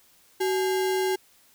sine tone with sample-and-hold, 376.3 Hz, F#4, 29 cents sharp, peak -22 dBFS, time 0.4-1.16 s, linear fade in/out 10 ms, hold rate 1225 Hz, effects white hiss -59 dBFS RMS until 1.54 s

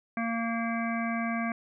harmonic tone, 230 Hz, A#3, 23 cents flat, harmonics 1 / 3 / 5 / 7 / 9 / 10, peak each -30 / -35 / -37 / -38 / -40 / -40 dBFS, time 0.17-1.52 s, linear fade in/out 2 ms, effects none

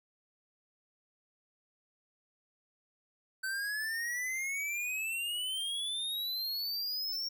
square exponential sweep, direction up, 1527 to 5560 Hz, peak -34 dBFS, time 3.43-7.29 s, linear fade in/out 10 ms, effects none

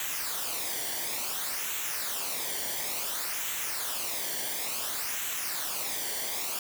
white noise with flanger, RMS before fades -33 dBFS, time 0-6.59 s, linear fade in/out 2 ms, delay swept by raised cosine 0.2 to 0.78 ms, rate 0.57 Hz, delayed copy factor -0.6, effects none

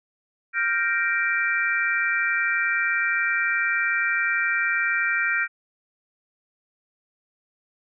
sine chord, G minor seventh, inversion third, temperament equal, 1396.9 / 1568 / 1864.7 / 2349 Hz, F6 / G6 / Bb6 / D7, 0 / 0 / 0 / 0 cents, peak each -26 dBFS, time 0.53-5.48 s, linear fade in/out 50 ms, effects none

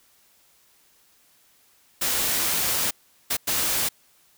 white noise bursts at uneven times, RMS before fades -24 dBFS, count 3, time 2.01-2.91 / 3.3-3.37 / 3.47-3.89 s, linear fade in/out 10 ms, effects white hiss -60 dBFS RMS until 4.37 s

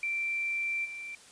sine tone with level steps, 2349 Hz, D7, in tune, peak -29 / -38 dBFS, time 0.03-1.15 s, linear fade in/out 2 ms, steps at 0.84 s, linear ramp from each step 20 ms, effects white hiss -54 dBFS RMS until 1.31 s + resampled to 22050 Hz

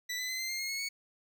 20% pulse tone with pitch steps, 1975.5 / 2009 / 2043 / 2077 / 2112 / 2148 / 2184 / 2221 Hz, B6 / B6 / C7 / C7 / C7 / C7 / C#7 / C#7, 0 / +29 / -42 / -13 / +16 / +45 / -26 / +3 cents, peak -29 dBFS, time 0.09-0.89 s, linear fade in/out 10 ms, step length 100 ms, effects none

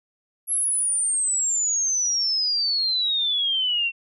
sine exponential sweep, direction down, 11310 to 2700 Hz, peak -20 dBFS, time 0.47-3.92 s, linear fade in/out 50 ms, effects none

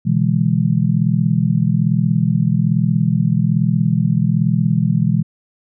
sine chord, E dominant seventh, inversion second, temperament just, 123.61 / 148.33 / 164.81 / 206 Hz, B2 / D3 / E3 / G#3, +2 / +18 / 0 / -14 cents, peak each -18 / -22 / -16 / -19 dBFS, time 0.05-5.23 s, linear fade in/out 20 ms, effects none

